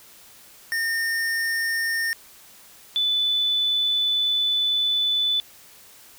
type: tone pair in turn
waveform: square / sine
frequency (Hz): 1824 / 3491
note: A#6 / A7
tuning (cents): -38 / -14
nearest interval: major seventh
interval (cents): 1124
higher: second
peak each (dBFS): -23 / -19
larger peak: second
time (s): 0.72-2.13 / 2.96-5.4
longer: second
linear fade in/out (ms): 0
effects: white hiss -49 dBFS RMS until 6.18 s